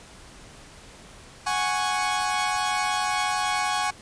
sawtooth chord, F# suspended second, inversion none, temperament equal, 740 / 830.6 / 1108.7 Hz, F#5 / G#5 / C#6, 0 / 0 / 0 cents, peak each -25 / -23 / -24 dBFS, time 1.46-3.91 s, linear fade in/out 10 ms, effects pink hiss -47 dBFS RMS until 4.01 s + resampled to 22050 Hz

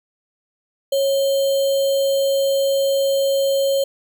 sine tone with sample-and-hold, 549 Hz, C#5, 17 cents flat, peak -15 dBFS, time 0.92-3.84 s, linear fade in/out 5 ms, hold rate 3675 Hz, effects none

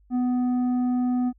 triangle tone with tanh clipping, 248.8 Hz, B3, 13 cents sharp, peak -22 dBFS, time 0.1-1.33 s, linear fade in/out 50 ms, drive 11 dB, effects added 50 Hz sine -55 dBFS peak until 1.38 s

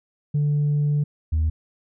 sine tone pair in turn, 146.83 / 78.78 Hz, D3 / D#2, 0 / +22 cents, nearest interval major seventh, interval 1078 cents, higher first, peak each -16 dBFS, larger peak neither, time 0.34-1.04 / 1.32-1.5 s, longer first, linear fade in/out 10 ms, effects tanh soft clip ceiling -16 dBFS

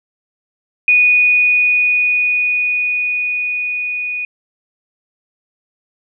sine tone with level ramp, 2470 Hz, D#7, 13 cents flat, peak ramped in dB -7 to -19 dBFS, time 0.88-4.25 s, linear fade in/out 2 ms, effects none

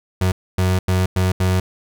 35% pulse tone bursts at uneven times, 92.5 Hz, F#2, in tune, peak -13 dBFS, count 5, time 0.21-0.32 / 0.58-0.79 / 0.88-1.06 / 1.16-1.32 / 1.4-1.6 s, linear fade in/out 5 ms, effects none

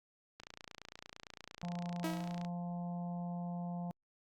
click train, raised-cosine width 0.2 ms, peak -30 dBFS, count 60, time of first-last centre 0.4-2.449 s, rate 28.8 Hz
harmonic tone, 174.61 Hz, F3, in tune, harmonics 1 / 3 / 4 / 5 / 6, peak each -38 / -54 / -48 / -53 / -62 dBFS, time 1.63-3.91 s, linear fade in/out 0 ms
sawtooth tone with exponential decay, 322.2 Hz, E4, 39 cents flat, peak -30 dBFS, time 2.04-2.49 s, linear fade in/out 2 ms, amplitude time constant 96 ms
effects Opus 48 kbps

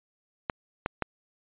clicks, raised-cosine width 0.5 ms, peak -12 dBFS, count 3, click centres 0.498 / 0.861 / 1.023 s, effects resampled to 8000 Hz

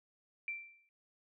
sine tone with exponential decay, 2349 Hz, D7, in tune, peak -34 dBFS, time 0.48-0.89 s, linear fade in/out 1 ms, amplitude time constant 87 ms, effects none

